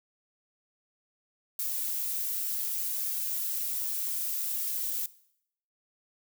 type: noise with flanger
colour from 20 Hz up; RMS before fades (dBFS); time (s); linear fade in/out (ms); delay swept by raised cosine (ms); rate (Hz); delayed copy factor
violet; -32; 1.59-5.06; 2; 2 to 3.8; 0.66; -0.5
effects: noise-tail reverb RT60 0.7 s tail -19 dB re dry